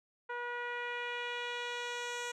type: tone with low-pass filter sweep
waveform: 10% pulse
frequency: 483.1 Hz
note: B4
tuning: 38 cents flat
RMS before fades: -39 dBFS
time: 0.29-2.32 s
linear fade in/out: 10 ms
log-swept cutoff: 1400 to 7200 Hz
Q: 1.4
effects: none